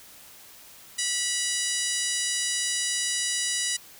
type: harmonic tone with a mistuned harmonic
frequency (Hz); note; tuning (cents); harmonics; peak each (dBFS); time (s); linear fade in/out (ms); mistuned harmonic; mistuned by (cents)
975; B5; -23; 2 / 3 / 4 / 5 / 6 / 7 / 8 / 9 / 10; -34 / -34 / -34 / -34 / -34 / -34 / -34 / -34 / -34; 0.98-3.77; 10; 8; -22
effects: white hiss -49 dBFS RMS until 3.99 s

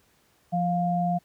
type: tone pair together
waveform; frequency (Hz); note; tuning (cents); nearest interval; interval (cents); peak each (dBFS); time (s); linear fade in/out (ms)
sine; 174.61 / 703.3; F3 / F5; 0 / +12; 2 octaves; 2412; -25; 0.52-1.19; 20
effects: pink hiss -64 dBFS RMS until 1.24 s + high-pass 60 Hz 12 dB/octave

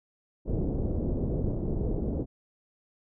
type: low-pass noise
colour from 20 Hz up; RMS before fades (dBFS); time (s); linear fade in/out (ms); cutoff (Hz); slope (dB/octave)
pink; -29; 0.45-2.26; 50; 480; 24
effects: none

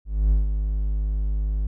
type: tone with ADSR envelope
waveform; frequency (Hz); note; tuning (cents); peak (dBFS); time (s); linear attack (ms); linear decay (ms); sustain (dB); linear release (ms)
triangle; 51.2; G#1; -24; -12; 0.05-1.67; 260; 150; -7; 5
effects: none

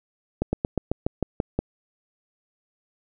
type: slowing click train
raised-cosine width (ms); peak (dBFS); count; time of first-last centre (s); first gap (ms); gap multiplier
2; -9; 9; 0.42-1.59; 110; 1.08
effects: none

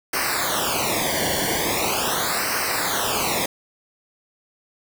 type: noise with flanger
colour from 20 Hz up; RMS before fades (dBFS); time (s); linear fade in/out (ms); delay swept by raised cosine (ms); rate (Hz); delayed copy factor
pink; -23; 0.13-3.46; 5; 0.28 to 0.79; 0.41; -1
effects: none

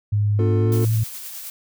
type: tone with pitch glide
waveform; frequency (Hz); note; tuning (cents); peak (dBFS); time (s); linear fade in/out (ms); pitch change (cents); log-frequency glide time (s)
sine; 103.83 to 111.28; G#2 to A2; 0 to +20; -16; 0.12-1.04; 10; +120; 0.58-0.75
type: chord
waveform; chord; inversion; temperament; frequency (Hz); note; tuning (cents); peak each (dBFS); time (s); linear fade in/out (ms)
triangle; B half-diminished seventh; none; just; 246.9 / 296.3 / 355.6 / 444.5; B3 / D4 / F4 / A4; 0 / +15 / +31 / +18; -26 / -28 / -23 / -24; 0.39-0.85; 2
type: noise with tremolo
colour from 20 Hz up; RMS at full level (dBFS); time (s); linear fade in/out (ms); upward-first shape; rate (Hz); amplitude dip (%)
blue; -33; 0.72-1.5; 2; sine; 9.6; 30
effects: none

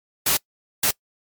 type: noise bursts at uneven times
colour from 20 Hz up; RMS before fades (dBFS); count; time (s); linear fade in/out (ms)
white; -19; 2; 0.26-0.37 / 0.83-0.91; 5
effects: noise-tail reverb RT60 0.1 s tail -24 dB re dry + MP3 96 kbps

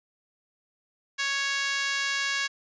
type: tone with high-pass filter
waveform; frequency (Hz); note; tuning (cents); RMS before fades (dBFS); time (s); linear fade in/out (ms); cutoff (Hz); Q
5% pulse; 554.4; C#5; 0; -28; 1.18-2.48; 20; 1500; 2.5
effects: resampled to 16000 Hz

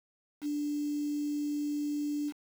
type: tone with quantisation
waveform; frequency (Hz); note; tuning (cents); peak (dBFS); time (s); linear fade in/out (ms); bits
sine; 293.7; D4; 0; -30; 0.41-2.33; 50; 8
effects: none

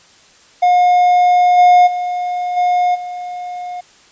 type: tone with level steps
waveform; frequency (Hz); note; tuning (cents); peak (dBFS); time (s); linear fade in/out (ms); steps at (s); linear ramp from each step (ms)
triangle; 717; F5; +45; -6 / -3 / -15 / -9 / -21; 0.62-3.81; 10; 1.57 / 1.86 / 2.56 / 2.94; 20
effects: white hiss -47 dBFS RMS until 4.11 s + resampled to 16000 Hz

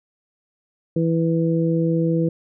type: harmonic tone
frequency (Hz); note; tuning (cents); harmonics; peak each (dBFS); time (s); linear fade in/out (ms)
164.81; E3; 0; 1 / 2 / 3; -19 / -22 / -24; 0.96-2.29; 5
effects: none

